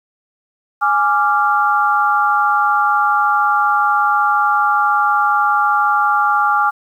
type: chord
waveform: sine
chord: D diminished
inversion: second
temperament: equal with one note detuned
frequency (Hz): 830.6 / 1174.7 / 1387.3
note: Ab5 / D6 / F6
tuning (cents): 0 / 0 / -12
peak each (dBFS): -16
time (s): 0.81-6.71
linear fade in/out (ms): 20
effects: 8-bit